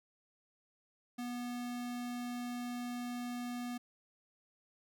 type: tone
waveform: square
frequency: 243.7 Hz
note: B3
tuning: 23 cents flat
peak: -39 dBFS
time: 1.18-3.78 s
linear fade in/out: 10 ms
effects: none